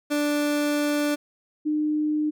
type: tone pair in turn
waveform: 30% pulse / sine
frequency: 293.7 / 303.2 Hz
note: D4 / D#4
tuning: 0 / -45 cents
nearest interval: minor second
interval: 55 cents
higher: second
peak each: -19 / -21 dBFS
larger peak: first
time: 0.1-1.16 / 1.65-2.31 s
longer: first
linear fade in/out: 20 ms
effects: none